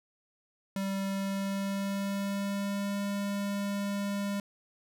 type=tone with pitch glide; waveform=square; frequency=195.1 to 200.9 Hz; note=G3 to G3; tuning=-8 to +43 cents; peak=-31 dBFS; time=0.76-4.4 s; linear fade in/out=2 ms; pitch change=+51 cents; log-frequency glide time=1.05-3 s; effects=none